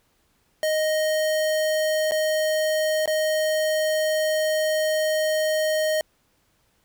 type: tone with dropouts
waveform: square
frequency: 622.3 Hz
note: D#5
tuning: in tune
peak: -21 dBFS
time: 0.63-6.01 s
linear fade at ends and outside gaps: 1 ms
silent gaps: 2.111-2.119 / 3.058-3.076 s
effects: pink hiss -66 dBFS RMS until 6.84 s